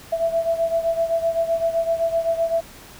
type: beating tone pair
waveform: sine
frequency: 662 / 669.8 Hz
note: E5 / E5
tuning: +7 / +27 cents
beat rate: 7.8 Hz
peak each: -20 / -24 dBFS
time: 0.12-2.61 s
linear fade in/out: 10 ms
effects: pink hiss -43 dBFS RMS until 2.99 s